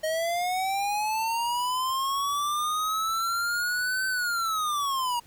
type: linear two-way sweep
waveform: square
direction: up then down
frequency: 622.3 to 1538 to 941 Hz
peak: -26 dBFS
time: 0.03-5.2 s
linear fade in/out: 10 ms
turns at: 4.07 s
effects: pink hiss -56 dBFS RMS until 5.26 s